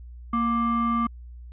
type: ring-modulated tone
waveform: triangle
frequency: 472.1 Hz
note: A#4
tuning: 22 cents sharp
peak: -16 dBFS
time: 0.33-1.07 s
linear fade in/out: 5 ms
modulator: 704 Hz
effects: added 60 Hz sine -39 dBFS peak until 1.52 s + resampled to 8000 Hz